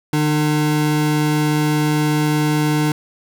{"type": "tone pair together", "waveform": "square", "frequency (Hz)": [150.55, 302.5], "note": ["D3", "D#4"], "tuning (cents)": [43, -49], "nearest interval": "octave", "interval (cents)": 1208, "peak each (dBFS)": [-18, -19], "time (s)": [0.13, 2.92], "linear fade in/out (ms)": 2, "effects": []}